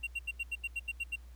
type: tone bursts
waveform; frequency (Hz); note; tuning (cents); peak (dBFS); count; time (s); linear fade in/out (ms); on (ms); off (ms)
triangle; 2754; F7; -25; -31; 10; 0.03-1.16; 10; 41; 80
effects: added 60 Hz sine -48 dBFS peak until 1.35 s + pink hiss -66 dBFS RMS until 1.35 s